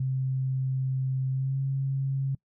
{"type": "tone with pitch glide", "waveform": "sine", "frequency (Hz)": [131.6, 135.53], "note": ["C3", "C#3"], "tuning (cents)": [10, -39], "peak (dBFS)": -25, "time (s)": [0, 2.35], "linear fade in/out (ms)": 5, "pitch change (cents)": 51, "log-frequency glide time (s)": [1.31, 1.59], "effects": ["noise-tail reverb RT60 0.1 s tail -24 dB re dry"]}